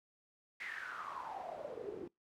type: noise with band-pass filter sweep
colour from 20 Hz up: pink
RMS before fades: -45 dBFS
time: 0.6-2.08 s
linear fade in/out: 5 ms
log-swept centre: 2100 to 330 Hz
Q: 8.9
effects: noise-tail reverb RT60 0.2 s tail -25 dB re dry